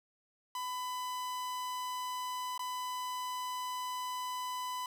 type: tone with dropouts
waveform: 45% pulse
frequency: 1000 Hz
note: B5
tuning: 21 cents sharp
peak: -36 dBFS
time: 0.55-4.86 s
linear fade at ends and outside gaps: 2 ms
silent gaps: 2.578-2.593 s
effects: none